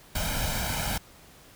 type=noise with comb filter; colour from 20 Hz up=pink; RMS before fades=-29 dBFS; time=0.15-0.98 s; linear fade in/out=5 ms; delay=1.3 ms; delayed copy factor=+0.75; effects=pink hiss -53 dBFS RMS until 1.55 s